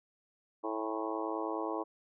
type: harmonic tone with a mistuned harmonic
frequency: 109.5 Hz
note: A2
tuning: 8 cents flat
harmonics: 3 / 4 / 5 / 6 / 7 / 8 / 9 / 10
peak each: -38 / -40 / -42 / -43 / -43 / -44 / -42 / -43 dBFS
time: 0.63-1.84 s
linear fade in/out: 20 ms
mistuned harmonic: 7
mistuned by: +56 cents
effects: none